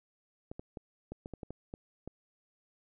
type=clicks; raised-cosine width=2 ms; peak=-28 dBFS; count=10; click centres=0.515 / 0.595 / 0.772 / 1.12 / 1.259 / 1.337 / 1.432 / 1.506 / 1.739 / 2.076 s; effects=none